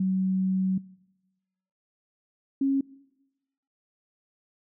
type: tone pair in turn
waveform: sine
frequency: 188.4 / 272.9 Hz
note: F#3 / C#4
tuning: +32 / -27 cents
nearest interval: tritone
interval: 641 cents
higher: second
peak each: -22 / -21 dBFS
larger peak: second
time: 0-0.78 / 2.61-2.81 s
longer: first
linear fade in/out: 5 ms
effects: noise-tail reverb RT60 1.0 s tail -22 dB re dry